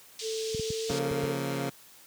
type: band-pass noise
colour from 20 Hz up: pink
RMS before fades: -39 dBFS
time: 0.19-0.99 s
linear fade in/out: 2 ms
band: 3200 to 7400 Hz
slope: 24 dB/octave
type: tone with pitch glide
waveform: sine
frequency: 442 to 449.2 Hz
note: A4 to A4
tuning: +8 to +36 cents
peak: -31 dBFS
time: 0.21-1.37 s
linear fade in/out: 50 ms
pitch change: +28 cents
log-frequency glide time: 0.65-0.98 s
type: clicks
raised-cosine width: 5 ms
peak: -22 dBFS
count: 6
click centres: 0.547 / 0.596 / 0.704 / 0.902 / 1.112 / 1.236 s
type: chord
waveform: 15% pulse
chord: Bb minor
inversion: first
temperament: equal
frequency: 138.59 / 174.61 / 233.1 Hz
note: Db3 / F3 / Bb3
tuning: 0 / 0 / 0 cents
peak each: -25 / -31 / -30 dBFS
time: 0.89-1.7 s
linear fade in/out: 10 ms
effects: white hiss -54 dBFS RMS until 2.06 s + high-pass 80 Hz 12 dB/octave